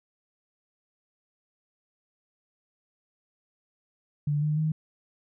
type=tone with pitch steps; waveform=sine; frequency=146.83 / 151.39 / 156.1 Hz; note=D3 / D#3 / D#3; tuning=0 / -47 / +6 cents; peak=-23 dBFS; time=4.27-4.72 s; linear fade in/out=5 ms; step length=150 ms; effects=none